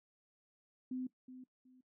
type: tone with echo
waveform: sine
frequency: 255.5 Hz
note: C4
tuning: 41 cents flat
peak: -37 dBFS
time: 0.91-1.07 s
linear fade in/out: 5 ms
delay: 370 ms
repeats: 2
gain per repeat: -12 dB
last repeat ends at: 1.81 s
effects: noise-tail reverb RT60 0.1 s tail -17 dB re dry